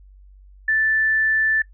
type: tone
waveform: sine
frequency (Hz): 1760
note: A6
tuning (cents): 0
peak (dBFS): -16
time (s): 0.68-1.62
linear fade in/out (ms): 5
effects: noise-tail reverb RT60 0.1 s tail -20 dB re dry + added 48 Hz sine -44 dBFS peak until 1.73 s